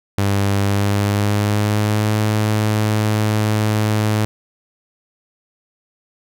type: tone with pitch glide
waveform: sawtooth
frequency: 99.9 to 107.07 Hz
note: G2 to A2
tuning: +33 to -47 cents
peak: -11 dBFS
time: 0.18-4.25 s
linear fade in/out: 0 ms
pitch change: +120 cents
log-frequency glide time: 0.61-2.15 s
effects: none